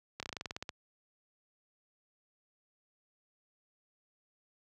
slowing click train, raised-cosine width 0.2 ms, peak -21 dBFS, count 12, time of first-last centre 0.2-0.692 s, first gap 28 ms, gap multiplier 1.09, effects high-pass 60 Hz 12 dB/octave

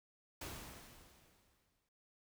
pink noise with exponential decay, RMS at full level -45 dBFS, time 0.41-1.89 s, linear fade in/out 5 ms, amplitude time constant 320 ms, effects noise-tail reverb RT60 0.3 s tail -26 dB re dry

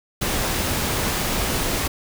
pink noise, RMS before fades -23 dBFS, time 0.21-1.88 s, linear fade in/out 10 ms, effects none

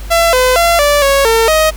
sawtooth tone with pitch steps, 673 / 508 / 682 / 582 / 553 / 452.8 / 628 Hz, E5 / B4 / F5 / D5 / C#5 / A4 / D#5, +36 / +49 / -41 / -16 / -4 / +50 / +16 cents, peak -4 dBFS, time 0.1-1.71 s, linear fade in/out 20 ms, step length 230 ms, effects added 50 Hz sine -23 dBFS peak until 1.76 s + pink hiss -35 dBFS RMS until 1.76 s

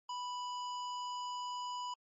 square tone, 987.8 Hz, B5, in tune, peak -39 dBFS, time 0.09-1.94 s, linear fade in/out 5 ms, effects MP3 32 kbps

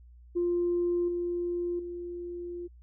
sine tone with level steps, 349.2 Hz, F4, in tune, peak -24 / -28 / -35 dBFS, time 0.35-2.68 s, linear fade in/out 20 ms, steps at 1.08 / 1.79 s, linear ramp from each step 5 ms, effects tanh soft clip ceiling -20 dBFS + added 60 Hz sine -50 dBFS peak until 2.82 s

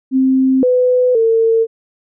sine tone with pitch steps, 262.8 / 501 / 452.3 Hz, C4 / B4 / A4, +8 / +25 / +48 cents, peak -9 dBFS, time 0.11-1.67 s, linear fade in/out 50 ms, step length 520 ms, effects none

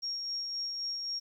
sine tone with tremolo, 5570 Hz, F8, 5 cents flat, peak -32 dBFS, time 0.02-1.2 s, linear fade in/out 20 ms, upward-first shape sine, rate 3.8 Hz, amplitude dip 30%, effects 11-bit

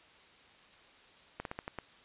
slowing click train, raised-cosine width 0.5 ms, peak -23 dBFS, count 6, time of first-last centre 1.4-1.787 s, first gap 52 ms, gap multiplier 1.2, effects white hiss -59 dBFS RMS until 2.04 s + resampled to 8000 Hz

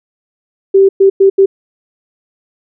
sine tone bursts at uneven times, 389.2 Hz, G4, 12 cents flat, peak -3 dBFS, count 4, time 0.74-0.89 / 1-1.1 / 1.2-1.3 / 1.38-1.46 s, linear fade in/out 10 ms, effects none

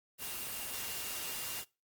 sine tone in noise, 2794 Hz, F7, in tune, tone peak -49 dBFS, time 0.18-1.65 s, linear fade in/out 50 ms, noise white, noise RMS -40 dBFS, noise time 0.18-1.65 s, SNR -12 dB, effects noise-tail reverb RT60 0.3 s tail -24 dB re dry + Opus 24 kbps

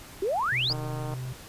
sine exponential sweep, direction up, 359.3 to 5160 Hz, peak -24 dBFS, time 0.22-0.73 s, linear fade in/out 5 ms
triangle tone with pitch glide, 126 to 127.46 Hz, B2 to C3, +35 to -45 cents, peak -30 dBFS, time 0.52-1.33 s, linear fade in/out 5 ms, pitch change +20 cents, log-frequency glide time 0.79-1.18 s
click train, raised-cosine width 1 ms, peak -24 dBFS, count 68, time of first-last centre 0.7-1.138 s, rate 153 Hz
effects pink hiss -46 dBFS RMS until 1.48 s + resampled to 32000 Hz

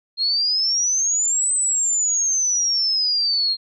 sine exponential two-way sweep, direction up then down, 4199 to 8180 to 4199 Hz, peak -17 dBFS, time 0.17-3.57 s, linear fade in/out 50 ms, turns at 1.53 s, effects none

